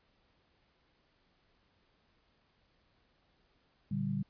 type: chord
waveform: sine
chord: G minor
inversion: first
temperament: equal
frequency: 116.54 / 146.83 / 196 Hz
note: Bb2 / D3 / G3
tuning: 0 / 0 / 0 cents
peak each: -39 / -36 / -34 dBFS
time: 3.91-4.23 s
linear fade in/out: 5 ms
effects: pink hiss -72 dBFS RMS until 4.29 s + resampled to 11025 Hz